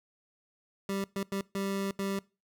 25% pulse tone bursts at uneven times, 196.3 Hz, G3, 3 cents sharp, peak -27 dBFS, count 5, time 0.89-1.04 / 1.16-1.23 / 1.32-1.41 / 1.55-1.91 / 1.99-2.19 s, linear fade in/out 2 ms, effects noise-tail reverb RT60 0.3 s tail -23 dB re dry

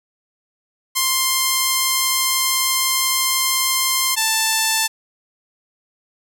5% pulse tone pair in turn, 1051 / 883.8 Hz, C6 / A5, +7 / +7 cents, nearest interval minor third, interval 300 cents, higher first, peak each -4 dBFS, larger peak neither, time 0.95-4.16 / 4.16-4.88 s, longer first, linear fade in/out 20 ms, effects none

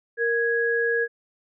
sine tone pair together, 466.2 / 1660 Hz, A#4 / G#6, 0 / -1 cents, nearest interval octave + minor seventh, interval 2199 cents, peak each -23 dBFS, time 0.17-1.08 s, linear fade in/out 50 ms, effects none

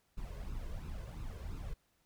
brown noise with flanger, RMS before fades -42 dBFS, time 0.17-1.74 s, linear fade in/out 10 ms, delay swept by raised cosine 0.76 to 1.96 ms, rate 2.9 Hz, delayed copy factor +0.65, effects pink hiss -75 dBFS RMS until 2.05 s

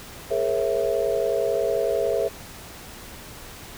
sine chord, A# half-diminished seventh, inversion third, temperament equal with one note detuned, 415.3 / 466.2 / 542.6 / 659.3 Hz, G#4 / A#4 / C#5 / E5, 0 / 0 / -37 / 0 cents, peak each -26 dBFS, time 0.3-2.29 s, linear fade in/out 20 ms, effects pink hiss -41 dBFS RMS until 3.77 s

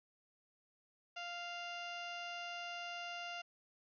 harmonic tone, 697 Hz, F5, 4 cents flat, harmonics 1 / 2 / 3 / 4 / 5 / 6 / 7 / 8 / 9, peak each -47 / -49 / -53 / -47 / -59 / -62 / -57 / -64 / -64 dBFS, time 1.16-3.42 s, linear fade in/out 10 ms, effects none

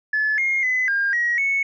sine tone with pitch steps, 1725 / 2137 / 2017 / 1609 / 1902 / 2208 Hz, A6 / C7 / B6 / G6 / A#6 / C#7, -35 / +36 / +36 / +45 / +34 / -7 cents, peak -17 dBFS, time 0.13-1.63 s, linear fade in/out 5 ms, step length 250 ms, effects tanh soft clip ceiling -13 dBFS

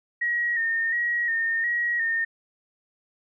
sine tone with vibrato, 1864.7 Hz, A#6, in tune, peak -22 dBFS, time 0.21-2.25 s, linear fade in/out 10 ms, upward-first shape square, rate 1.4 Hz, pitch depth 35 cents each way, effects none

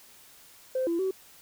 sine tone with pitch steps, 518 / 337.3 / 379.6 Hz, C5 / E4 / F#4, -17 / +40 / +44 cents, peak -24 dBFS, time 0.75-1.11 s, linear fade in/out 5 ms, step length 120 ms, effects tanh soft clip ceiling -21 dBFS + white hiss -54 dBFS RMS until 1.41 s

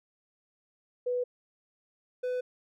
sine / triangle tone pair in turn, 493.9 / 500.5 Hz, B4 / B4, 0 / +23 cents, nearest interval unison, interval 23 cents, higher second, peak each -27 dBFS, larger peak neither, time 1.06-1.24 / 2.23-2.41 s, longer neither, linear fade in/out 10 ms, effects none

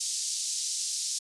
pink band-pass noise, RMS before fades -32 dBFS, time 0-1.19 s, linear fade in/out 10 ms, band 4900 to 8700 Hz, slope 24 dB/octave, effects resampled to 24000 Hz

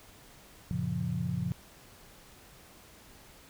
sine chord, Gb major seventh, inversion none, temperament equal with one note detuned, 92.5 / 114.87 / 138.59 / 174.61 Hz, Gb2 / Bb2 / Db3 / F3, 0 / -25 / 0 / 0 cents, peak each -39 / -36 / -35 / -33 dBFS, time 0.71-1.52 s, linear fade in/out 0 ms, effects pink hiss -55 dBFS RMS until 3.49 s

